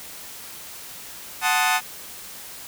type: chord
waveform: 20% pulse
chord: F# diminished seventh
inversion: none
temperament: equal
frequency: 740 / 880 / 1046.5 / 1244.5 Hz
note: F#5 / A5 / C6 / Eb6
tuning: 0 / 0 / 0 / 0 cents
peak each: -18 / -18 / -24 / -20 dBFS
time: 1.41-1.81 s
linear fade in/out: 50 ms
effects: white hiss -39 dBFS RMS until 2.67 s